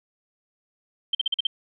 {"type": "tone bursts", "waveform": "sine", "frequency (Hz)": 3136, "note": "G7", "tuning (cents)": 0, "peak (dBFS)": -19, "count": 6, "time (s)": [1.13, 1.47], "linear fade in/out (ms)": 5, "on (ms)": 20, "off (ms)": 44, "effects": []}